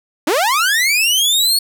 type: linear sweep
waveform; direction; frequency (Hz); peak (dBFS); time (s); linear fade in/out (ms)
sawtooth; up; 267.3 to 4417; -9; 0.27-1.59; 5
effects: none